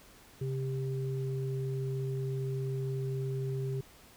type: tone pair together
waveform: sine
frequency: 133.38 / 396.8 Hz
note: C3 / G4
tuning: +34 / +21 cents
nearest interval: octave + perfect fifth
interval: 1887 cents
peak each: -32 / -38 dBFS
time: 0.41-3.81 s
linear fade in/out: 5 ms
effects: pink hiss -57 dBFS RMS until 4.16 s